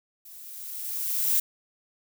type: noise with level ramp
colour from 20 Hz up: violet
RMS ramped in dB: -47 to -22 dBFS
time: 0.25-1.4 s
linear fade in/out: 5 ms
effects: none